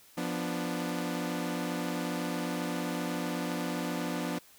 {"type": "chord", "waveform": "sawtooth", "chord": "B diminished", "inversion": "second", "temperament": "equal with one note detuned", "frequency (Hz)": [174.61, 246.9, 294.7], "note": ["F3", "B3", "D4"], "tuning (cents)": [0, 0, 6], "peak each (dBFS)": -32, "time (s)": [0.17, 4.39], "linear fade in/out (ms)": 10, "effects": ["white hiss -58 dBFS RMS until 4.58 s"]}